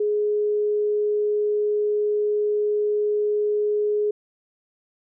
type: tone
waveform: sine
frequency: 418.5 Hz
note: G#4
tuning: 13 cents sharp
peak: -19 dBFS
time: 0-4.11 s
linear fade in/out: 5 ms
effects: none